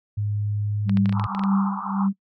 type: tone with pitch glide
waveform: sine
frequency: 103.83 to 105.64 Hz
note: G#2 to G#2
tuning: 0 to +30 cents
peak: -22 dBFS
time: 0.17-1.27 s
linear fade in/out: 10 ms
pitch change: +30 cents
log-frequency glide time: 0.72-1.07 s
type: tone with tremolo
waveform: sine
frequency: 196 Hz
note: G3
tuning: in tune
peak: -16 dBFS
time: 0.85-2.13 s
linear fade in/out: 50 ms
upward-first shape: triangle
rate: 1.8 Hz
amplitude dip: 100%
type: clicks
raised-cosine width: 0.3 ms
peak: -17 dBFS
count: 10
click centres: 0.895 / 0.972 / 1.058 / 1.094 / 1.126 / 1.197 / 1.241 / 1.349 / 1.394 / 1.437 s
type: band-pass noise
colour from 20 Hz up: white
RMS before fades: -31 dBFS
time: 1.12-2.09 s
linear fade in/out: 50 ms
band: 790 to 1300 Hz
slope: 96 dB/octave
effects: noise-tail reverb RT60 0.1 s tail -23 dB re dry